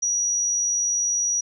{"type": "tone", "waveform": "sine", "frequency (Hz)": 5800, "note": "F#8", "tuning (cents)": -35, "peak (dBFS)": -20, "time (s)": [0.02, 1.41], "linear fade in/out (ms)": 10, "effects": []}